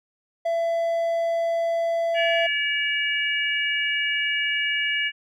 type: tone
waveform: triangle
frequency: 670 Hz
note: E5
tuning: 28 cents sharp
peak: -19 dBFS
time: 0.45-2.47 s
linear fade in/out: 10 ms
type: harmonic tone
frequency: 573 Hz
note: D5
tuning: 43 cents flat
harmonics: 3 / 4 / 5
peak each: -26 / -26 / -26 dBFS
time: 2.14-5.12 s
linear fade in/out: 50 ms
effects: none